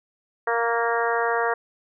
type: harmonic tone with a mistuned harmonic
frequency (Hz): 233.1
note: A#3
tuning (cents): 0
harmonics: 2 / 3 / 4 / 5 / 6 / 7 / 8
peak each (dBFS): -25 / -27 / -28 / -29 / -30 / -30 / -31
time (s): 0.47-1.54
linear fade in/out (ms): 5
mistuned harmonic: 5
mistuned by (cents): -20
effects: none